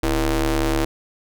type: ring-modulated tone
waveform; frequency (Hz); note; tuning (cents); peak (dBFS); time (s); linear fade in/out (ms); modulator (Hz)
sawtooth; 146.83; D3; 0; -11; 0.03-0.85; 5; 182
effects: none